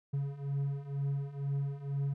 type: beating tone pair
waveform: triangle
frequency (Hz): 138.59 / 140.69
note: C#3 / C#3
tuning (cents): 0 / +26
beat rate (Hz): 2.1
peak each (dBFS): -35 / -32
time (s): 0.13-2.14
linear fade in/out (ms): 10
effects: none